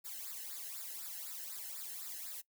blue noise with flanger, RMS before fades -45 dBFS, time 0.04-2.42 s, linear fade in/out 20 ms, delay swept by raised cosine 0.32 to 0.88 ms, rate 4 Hz, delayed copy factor -0.95, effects noise-tail reverb RT60 0.1 s tail -20 dB re dry

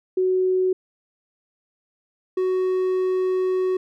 sine / triangle tone pair in turn, 371.5 / 371.5 Hz, F#4 / F#4, +7 / +7 cents, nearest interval unison, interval 0 cents, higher neither, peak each -17 dBFS, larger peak neither, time 0.17-0.73 / 2.37-3.77 s, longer second, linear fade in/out 5 ms, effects none

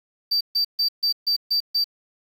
triangle tone bursts, 4652 Hz, D8, 17 cents flat, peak -17 dBFS, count 7, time 0.31-1.843 s, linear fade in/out 10 ms, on 99 ms, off 140 ms, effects 8-bit

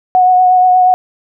sine tone with vibrato, 734 Hz, F#5, 14 cents flat, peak -5 dBFS, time 0.15-0.94 s, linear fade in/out 0 ms, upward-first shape sine, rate 8.4 Hz, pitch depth 17 cents each way, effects none

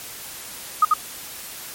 sine tone with echo, 1244.5 Hz, D#6, in tune, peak -10 dBFS, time 0.82-0.85 s, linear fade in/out 5 ms, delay 89 ms, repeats 1, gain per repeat -2 dB, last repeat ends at 0.939 s, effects white hiss -36 dBFS RMS until 1.74 s + MP3 64 kbps

